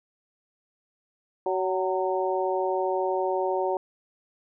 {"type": "harmonic tone with a mistuned harmonic", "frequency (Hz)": 187.6, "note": "F#3", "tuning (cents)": 24, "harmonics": [2, 3, 4, 5], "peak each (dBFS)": [-27, -29, -30, -31], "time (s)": [1.46, 3.77], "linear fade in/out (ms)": 2, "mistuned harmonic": 5, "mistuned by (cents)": -38, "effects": []}